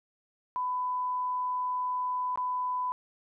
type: tone with dropouts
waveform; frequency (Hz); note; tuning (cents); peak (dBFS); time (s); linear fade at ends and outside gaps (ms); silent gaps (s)
sine; 1000; B5; +21; -28; 0.56-2.92; 0; 2.358-2.375
effects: none